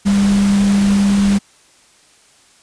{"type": "tone in noise", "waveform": "sine", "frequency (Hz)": 200, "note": "G3", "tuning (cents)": 35, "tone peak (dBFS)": -10, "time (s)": [0.05, 1.39], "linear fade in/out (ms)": 20, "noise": "pink", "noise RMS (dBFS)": -25, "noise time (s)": [0.05, 1.39], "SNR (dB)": 12, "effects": ["white hiss -50 dBFS RMS until 2.62 s", "resampled to 22050 Hz"]}